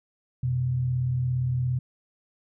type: tone pair together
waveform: sine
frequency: 89.4 / 126.75 Hz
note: F2 / B2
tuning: +41 / +45 cents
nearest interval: tritone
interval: 604 cents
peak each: -34 / -23 dBFS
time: 0.43-1.79 s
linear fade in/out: 5 ms
effects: none